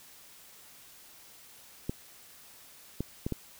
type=clicks; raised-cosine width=3 ms; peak=-18 dBFS; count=4; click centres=1.895 / 3.006 / 3.265 / 3.323 s; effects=white hiss -54 dBFS RMS until 3.59 s